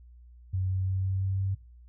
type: tone with pitch steps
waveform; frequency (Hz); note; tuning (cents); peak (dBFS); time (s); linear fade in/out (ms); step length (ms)
sine; 93.6 / 94.2 / 94.8 / 95.4 / 96.01 / 96.62; F#2 / F#2 / F#2 / G2 / G2 / G2; +20 / +32 / +43 / -47 / -35 / -25; -26; 0.53-1.55; 10; 170
effects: noise-tail reverb RT60 0.3 s tail -19 dB re dry + added 60 Hz sine -49 dBFS peak until 1.88 s